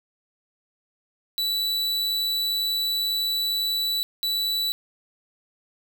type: tone pair in turn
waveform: 45% pulse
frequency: 3951 / 3951 Hz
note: B7 / B7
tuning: 0 / 0 cents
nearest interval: unison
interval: 0 cents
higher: neither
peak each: -23 dBFS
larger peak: neither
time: 1.38-4.03 / 4.23-4.72 s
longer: first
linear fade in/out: 0 ms
effects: none